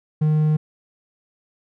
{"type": "tone", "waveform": "triangle", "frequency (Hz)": 153.6, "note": "D#3", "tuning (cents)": -22, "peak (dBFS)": -13, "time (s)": [0.21, 0.57], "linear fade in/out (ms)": 10, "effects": []}